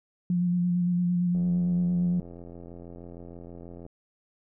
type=tone with vibrato; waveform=sine; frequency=176.6 Hz; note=F3; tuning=20 cents sharp; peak=-22 dBFS; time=0.3-2.2 s; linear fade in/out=2 ms; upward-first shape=square; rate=8.8 Hz; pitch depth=17 cents each way
type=click train; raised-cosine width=2 ms; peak=-31 dBFS; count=218; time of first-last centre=1.35-3.864 s; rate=86.3 Hz
effects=none